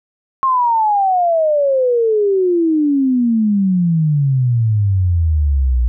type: exponential sweep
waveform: sine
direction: down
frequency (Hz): 1079 to 58.27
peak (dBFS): -11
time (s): 0.43-5.88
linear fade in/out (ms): 0
effects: none